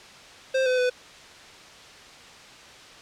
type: tone with pitch steps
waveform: square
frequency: 526 / 507 / 498.9 Hz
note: C5 / B4 / B4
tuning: +9 / +45 / +17 cents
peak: -21 dBFS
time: 0.54-0.9 s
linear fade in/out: 10 ms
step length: 120 ms
effects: white hiss -46 dBFS RMS until 3.01 s + low-pass 5000 Hz 12 dB/octave